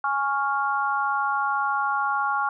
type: chord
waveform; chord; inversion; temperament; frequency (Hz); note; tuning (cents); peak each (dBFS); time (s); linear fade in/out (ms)
sine; Db major; second; equal; 830.6 / 1108.7 / 1396.9; Ab5 / Db6 / F6; 0 / 0 / 0; -26; 0.04-2.49; 2
effects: none